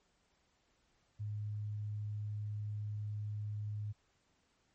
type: tone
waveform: sine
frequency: 104.9 Hz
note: G#2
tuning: 18 cents sharp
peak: -37 dBFS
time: 1.19-3.93 s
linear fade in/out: 20 ms
effects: pink hiss -75 dBFS RMS until 4.74 s + MP3 32 kbps